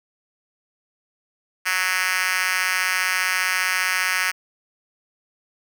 5% pulse tone with high-pass filter, 185 Hz, F#3, in tune, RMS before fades -22 dBFS, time 1.65-4.32 s, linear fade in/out 20 ms, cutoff 1800 Hz, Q 1.4, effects none

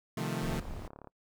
sawtooth chord, F dominant seventh, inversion second, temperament equal, 130.81 / 155.56 / 174.61 / 220 Hz, C3 / Eb3 / F3 / A3, 0 / 0 / 0 / 0 cents, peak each -34 dBFS, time 0.17-0.6 s, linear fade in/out 5 ms
brown noise, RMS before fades -40 dBFS, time 0.42-0.88 s, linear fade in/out 10 ms
click train, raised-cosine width 1 ms, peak -33 dBFS, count 19, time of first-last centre 0.57-1.073 s, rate 35.8 Hz
effects noise-tail reverb RT60 0.1 s tail -24 dB re dry

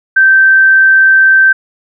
sine tone, 1556 Hz, G6, 13 cents flat, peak -3 dBFS, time 0.16-1.53 s, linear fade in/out 10 ms, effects none

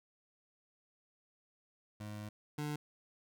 25% pulse tone pair in turn, 105.2 / 148.78 Hz, G#2 / D3, +23 / +23 cents, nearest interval tritone, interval 600 cents, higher second, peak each -39 / -33 dBFS, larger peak second, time 2-2.29 / 2.58-2.76 s, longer first, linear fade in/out 5 ms, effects none

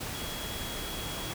sine tone in noise, 3322 Hz, G#7, in tune, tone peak -42 dBFS, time 0.14-1.33 s, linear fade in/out 10 ms, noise pink, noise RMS -37 dBFS, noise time 0-1.34 s, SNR -8 dB, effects none

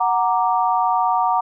sine chord, Gb augmented, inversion none, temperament equal, 740 / 932.3 / 1174.7 Hz, Gb5 / Bb5 / D6, 0 / 0 / 0 cents, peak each -19 / -19 / -22 dBFS, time 0-1.41 s, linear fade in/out 10 ms, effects none

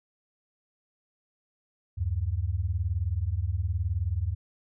sine beating tone pair, 76.8 / 95.8 Hz, D#2 / G2, -22 / -39 cents, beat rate 19 Hz, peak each -29 / -28 dBFS, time 1.97-4.35 s, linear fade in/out 20 ms, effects none

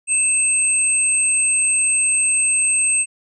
sine tone pair together, 2625 / 8334 Hz, E7 / C9, -8 / -8 cents, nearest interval octave + minor sixth, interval 2000 cents, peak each -22 / -15 dBFS, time 0.07-3.06 s, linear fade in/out 50 ms, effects none

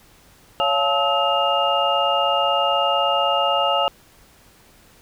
sine tone cluster, 559 / 695 / 866 / 1286 / 2819 Hz, C#5 / F5 / A5 / E6 / F7, +14 / -9 / -28 / -43 / +16 cents, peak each -23 dBFS, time 0.6-3.88 s, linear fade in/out 0 ms, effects pink hiss -52 dBFS RMS until 5.01 s

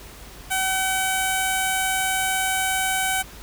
5% pulse tone with notch filter, 760 Hz, F#5, 46 cents sharp, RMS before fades -23 dBFS, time 0.5-3.23 s, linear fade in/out 20 ms, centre 4900 Hz, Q 0.51, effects added 50 Hz sine -45 dBFS peak until 3.42 s + pink hiss -43 dBFS RMS until 3.42 s

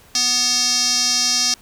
square tone with band-pass filter, 247.2 Hz, B3, 2 cents sharp, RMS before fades -18 dBFS, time 0.15-1.54 s, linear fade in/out 2 ms, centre 5400 Hz, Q 5.4, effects pink hiss -49 dBFS RMS until 1.61 s

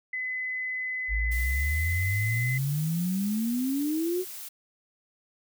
sine tone with pitch glide, 2021 to 2037 Hz, B6 to C7, +39 to -47 cents, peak -29 dBFS, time 0.13-2.58 s, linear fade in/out 5 ms, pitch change +14 cents, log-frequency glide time 1.59-2.05 s
sine exponential sweep, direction up, 52.4 to 376.6 Hz, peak -25 dBFS, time 1.08-4.25 s, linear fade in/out 50 ms
blue noise, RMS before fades -40 dBFS, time 1.31-4.49 s, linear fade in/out 10 ms
effects none

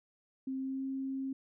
sine tone with pitch glide, 264.6 to 267.7 Hz, C4 to C4, +20 to +40 cents, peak -34 dBFS, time 0.47-1.33 s, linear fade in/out 5 ms, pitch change +20 cents, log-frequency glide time 0.57-0.84 s, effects none

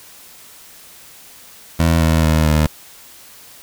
20% pulse tone with pitch steps, 82.41 / 80.53 / 78.69 / 76.89 Hz, E2 / E2 / D#2 / D#2, 0 / -40 / +20 / -20 cents, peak -7 dBFS, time 1.79-2.67 s, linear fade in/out 10 ms, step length 220 ms, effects white hiss -42 dBFS RMS until 3.62 s

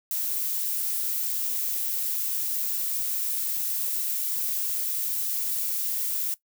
violet noise, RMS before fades -28 dBFS, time 0.11-6.34 s, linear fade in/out 0 ms, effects noise-tail reverb RT60 0.1 s tail -18 dB re dry

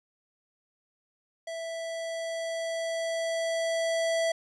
square tone with level ramp, 659.3 Hz, E5, in tune, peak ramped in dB -35 to -25 dBFS, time 1.47-4.32 s, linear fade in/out 5 ms, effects resampled to 22050 Hz

